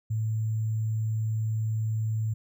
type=tone with sample-and-hold; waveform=sine; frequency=110 Hz; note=A2; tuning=in tune; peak=-25 dBFS; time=0.1-2.34 s; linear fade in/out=10 ms; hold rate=7350 Hz; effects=none